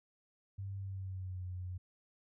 sine tone with pitch glide, 98 to 90.91 Hz, G2 to F#2, 0 to -30 cents, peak -39 dBFS, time 0.58-1.78 s, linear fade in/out 10 ms, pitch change -130 cents, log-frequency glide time 0.77-1.45 s, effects none

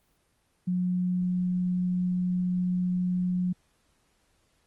sine tone, 180.5 Hz, F#3, 43 cents flat, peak -24 dBFS, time 0.67-3.53 s, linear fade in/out 10 ms, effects pink hiss -69 dBFS RMS until 4.66 s + Opus 24 kbps

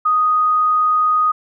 sine tone, 1244.5 Hz, D#6, in tune, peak -12 dBFS, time 0.05-1.32 s, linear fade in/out 10 ms, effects none

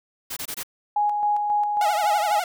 white noise bursts, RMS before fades -31 dBFS, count 4, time 0.3-0.634 s, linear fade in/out 10 ms, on 67 ms, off 22 ms
sine tone with tremolo, 830.6 Hz, G#5, in tune, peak -18 dBFS, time 0.96-2.4 s, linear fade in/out 5 ms, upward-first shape square, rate 3.7 Hz, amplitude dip 35%
sawtooth tone with vibrato, 682 Hz, F5, 41 cents flat, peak -21 dBFS, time 1.81-2.44 s, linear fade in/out 2 ms, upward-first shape triangle, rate 12 Hz, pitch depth 180 cents each way
effects none

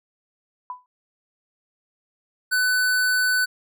sine tone with exponential decay, 997 Hz, B5, 16 cents sharp, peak -26 dBFS, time 0.7-0.86 s, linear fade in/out 1 ms, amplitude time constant 33 ms
square tone, 1500 Hz, F#6, 23 cents sharp, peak -19 dBFS, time 2.51-3.46 s, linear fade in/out 20 ms
effects none

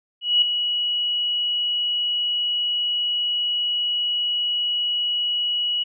sine tone with ADSR envelope, 2925 Hz, F#7, 21 cents flat, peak -12 dBFS, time 0.21-5.84 s, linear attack 210 ms, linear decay 3 ms, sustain -8 dB, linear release 17 ms, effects none

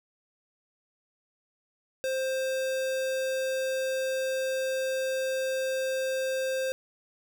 square tone, 525 Hz, C5, 6 cents sharp, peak -28 dBFS, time 2.04-6.72 s, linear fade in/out 0 ms, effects none

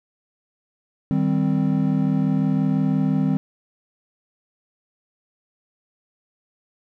triangle chord, C minor, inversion first, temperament equal, 155.56 / 196 / 261.6 Hz, Eb3 / G3 / C4, 0 / 0 / 0 cents, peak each -20 dBFS, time 1.11-3.37 s, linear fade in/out 0 ms, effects none

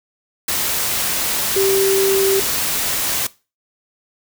sine tone in noise, 389.2 Hz, G4, 12 cents flat, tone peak -14 dBFS, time 1.56-2.4 s, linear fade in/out 5 ms, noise white, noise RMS -20 dBFS, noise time 0.48-3.27 s, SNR +3 dB, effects noise-tail reverb RT60 0.3 s tail -20 dB re dry

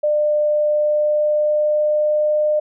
sine tone with pitch glide, 599 to 604.6 Hz, D5 to D#5, +34 to -50 cents, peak -14 dBFS, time 0.03-2.6 s, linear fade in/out 10 ms, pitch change +16 cents, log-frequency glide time 0.58-2.49 s, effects none

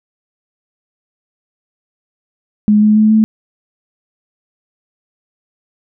sine tone with pitch steps, 210 / 212.7 / 215.4 / 218.2 Hz, G#3 / G#3 / A3 / A3, +19 / +42 / -37 / -14 cents, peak -6 dBFS, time 2.68-3.24 s, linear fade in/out 0 ms, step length 140 ms, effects none

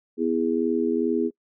harmonic tone, 82.41 Hz, E2, in tune, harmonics 3 / 4 / 5, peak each -25 / -25 / -25 dBFS, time 0.17-1.31 s, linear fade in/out 50 ms, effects noise-tail reverb RT60 0.1 s tail -24 dB re dry

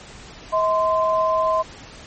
sine tone pair together, 639.3 / 1035 Hz, D#5 / C6, +47 / -19 cents, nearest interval minor sixth, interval 834 cents, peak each -19 / -19 dBFS, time 0.52-1.63 s, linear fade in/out 20 ms, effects pink hiss -41 dBFS RMS until 2.06 s + MP3 32 kbps

